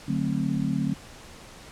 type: chord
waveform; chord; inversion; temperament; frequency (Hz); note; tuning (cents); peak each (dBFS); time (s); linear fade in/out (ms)
sine; D dominant seventh; none; just; 146.83 / 183.54 / 220.2 / 264.3; D3 / F#3 / A3 / C4; 0 / -14 / +2 / +18; -29; 0.08-0.94; 5
effects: pink hiss -46 dBFS RMS until 1.71 s + low-pass 9000 Hz 12 dB/octave